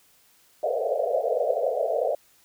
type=band-pass noise; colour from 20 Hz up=white; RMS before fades=-25 dBFS; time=0.63-2.15 s; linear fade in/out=5 ms; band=440 to 700 Hz; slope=96 dB/octave; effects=white hiss -60 dBFS RMS until 2.44 s